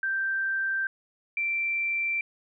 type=tone pair in turn; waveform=sine; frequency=1568 / 2349 Hz; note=G6 / D7; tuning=0 / 0 cents; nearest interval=perfect fifth; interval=700 cents; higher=second; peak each=-25 dBFS; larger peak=neither; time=0.03-0.87 / 1.37-2.21 s; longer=neither; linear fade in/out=2 ms; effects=none